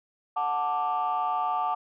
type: chord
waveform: sine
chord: D major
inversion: first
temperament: just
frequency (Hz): 734.2 / 881 / 1174.7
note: F#5 / A5 / D6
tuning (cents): -14 / +2 / 0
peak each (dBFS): -28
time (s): 0.36-1.75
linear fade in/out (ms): 10
effects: tanh soft clip ceiling -19 dBFS